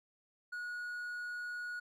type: tone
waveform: triangle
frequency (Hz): 1454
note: F#6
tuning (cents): -31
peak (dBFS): -37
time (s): 0.52-1.8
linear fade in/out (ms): 10
effects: none